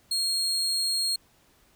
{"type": "tone", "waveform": "35% pulse", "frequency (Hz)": 4257, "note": "C8", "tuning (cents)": 29, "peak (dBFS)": -23, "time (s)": [0.11, 1.16], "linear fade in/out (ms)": 5, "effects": ["pink hiss -62 dBFS RMS until 1.75 s"]}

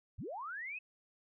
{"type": "linear sweep", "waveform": "sine", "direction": "up", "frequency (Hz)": [49, 2609], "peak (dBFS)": -40, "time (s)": [0.18, 0.79], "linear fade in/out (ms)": 10, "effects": []}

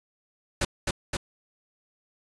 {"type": "noise with echo", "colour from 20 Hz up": "pink", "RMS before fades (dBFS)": -25, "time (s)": [0.61, 0.65], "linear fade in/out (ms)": 5, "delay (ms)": 260, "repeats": 2, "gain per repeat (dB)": -2, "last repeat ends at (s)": 1.17, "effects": ["resampled to 22050 Hz"]}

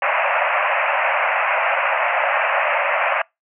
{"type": "band-pass noise", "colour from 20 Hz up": "pink", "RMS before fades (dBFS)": -19, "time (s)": [0.02, 3.22], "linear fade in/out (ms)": 5, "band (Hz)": [550, 2700], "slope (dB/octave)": 96, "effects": ["noise-tail reverb RT60 0.2 s tail -26 dB re dry"]}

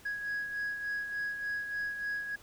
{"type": "beating tone pair", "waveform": "sine", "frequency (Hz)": [1661.2, 1664.6], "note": ["G#6", "G#6"], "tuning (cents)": [0, 4], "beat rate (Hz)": 3.4, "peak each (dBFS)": [-32, -40], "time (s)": [0.05, 2.36], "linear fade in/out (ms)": 10, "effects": ["tanh soft clip ceiling -30 dBFS", "pink hiss -57 dBFS RMS until 2.42 s"]}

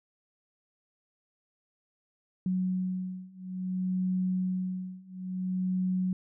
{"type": "beating tone pair", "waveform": "sine", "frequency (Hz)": [184.4, 184.98], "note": ["F#3", "F#3"], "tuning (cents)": [-6, 0], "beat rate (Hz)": 0.58, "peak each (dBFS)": [-32, -31], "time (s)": [2.46, 6.13], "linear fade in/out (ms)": 2, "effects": []}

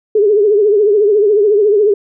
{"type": "tone with vibrato", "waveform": "sine", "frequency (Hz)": 415.3, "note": "G#4", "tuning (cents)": 0, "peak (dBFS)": -7, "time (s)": [0.15, 1.94], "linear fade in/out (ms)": 5, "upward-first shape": "triangle", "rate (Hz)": 14, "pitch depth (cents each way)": 110, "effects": []}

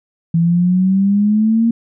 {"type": "exponential sweep", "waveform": "sine", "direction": "up", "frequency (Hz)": [164.81, 233.1], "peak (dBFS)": -10, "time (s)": [0.34, 1.71], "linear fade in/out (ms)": 5, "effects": []}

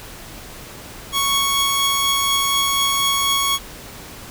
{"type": "tone pair together", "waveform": "sawtooth", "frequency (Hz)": [1108.7, 3322], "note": ["C#6", "G#7"], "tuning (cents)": [0, 0], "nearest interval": "octave + perfect fifth", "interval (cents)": 1900, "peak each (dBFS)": -16, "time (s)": [1.12, 3.59], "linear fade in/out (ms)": 50, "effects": ["pink hiss -37 dBFS RMS until 4.3 s"]}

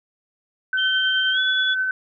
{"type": "tone with tremolo", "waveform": "sine", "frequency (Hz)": 1522, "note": "F#6", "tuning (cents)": 48, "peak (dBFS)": -18, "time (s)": [0.73, 1.91], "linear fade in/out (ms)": 2, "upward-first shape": "triangle", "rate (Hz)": 9.5, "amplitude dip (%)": 35}
{"type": "tone with pitch glide", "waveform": "sine", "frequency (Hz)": [3136, 3420], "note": ["G7", "A7"], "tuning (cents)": [0, -50], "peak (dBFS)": -21, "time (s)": [0.77, 1.75], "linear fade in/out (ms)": 20, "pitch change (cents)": 150, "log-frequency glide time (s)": [1.32, 1.39]}
{"effects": []}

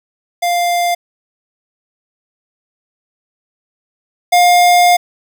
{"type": "tone pair in turn", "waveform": "square", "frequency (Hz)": [699, 708.3], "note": ["F5", "F5"], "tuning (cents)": [1, 24], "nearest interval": "unison", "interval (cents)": 23, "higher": "second", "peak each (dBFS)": [-13, -7], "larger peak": "second", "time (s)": [[0.42, 0.95], [4.32, 4.97]], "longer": "second", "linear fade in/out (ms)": 10, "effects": ["8-bit"]}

